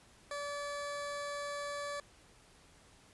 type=tone; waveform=20% pulse; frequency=576 Hz; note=D5; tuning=34 cents flat; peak=-33 dBFS; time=0.31-2 s; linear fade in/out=2 ms; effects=pink hiss -62 dBFS RMS until 3.13 s + resampled to 24000 Hz